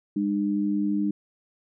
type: tone pair together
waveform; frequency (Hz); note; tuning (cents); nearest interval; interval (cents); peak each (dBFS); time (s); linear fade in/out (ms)
sine; 203 / 302.4; G#3 / D#4; -39 / -49; perfect fifth; 690; -25; 0.16-1.11; 5
effects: none